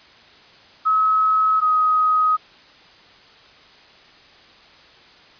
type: tone pair in turn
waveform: sine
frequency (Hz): 1283 / 1258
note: E6 / D#6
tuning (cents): -47 / +19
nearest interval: unison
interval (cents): 34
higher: first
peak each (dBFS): -14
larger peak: neither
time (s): 0.85-1.61 / 1.61-2.37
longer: neither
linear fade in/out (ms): 20
effects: white hiss -48 dBFS RMS until 5.39 s + resampled to 11025 Hz